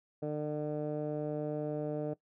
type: tone with low-pass filter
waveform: 15% pulse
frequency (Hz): 150.3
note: D3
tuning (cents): +40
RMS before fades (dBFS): -35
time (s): 0.22-2.14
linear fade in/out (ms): 10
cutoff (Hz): 580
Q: 2.1
effects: noise-tail reverb RT60 0.1 s tail -19 dB re dry